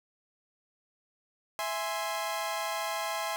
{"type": "chord", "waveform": "sawtooth", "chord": "E augmented", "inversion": "none", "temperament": "equal", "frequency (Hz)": [659.3, 830.6, 1046.5], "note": ["E5", "G#5", "B#5"], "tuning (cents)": [0, 0, 0], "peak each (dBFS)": -32, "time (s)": [1.59, 3.36], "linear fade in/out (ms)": 0, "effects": []}